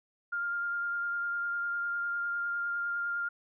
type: tone with vibrato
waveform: sine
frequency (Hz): 1402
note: F6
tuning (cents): +6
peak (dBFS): -30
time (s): 0.32-3.29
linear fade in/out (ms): 10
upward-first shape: triangle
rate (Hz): 9.9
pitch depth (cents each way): 14
effects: none